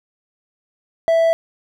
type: tone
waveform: triangle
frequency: 659.3 Hz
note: E5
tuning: in tune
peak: -10 dBFS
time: 1.08-1.33 s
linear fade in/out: 0 ms
effects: none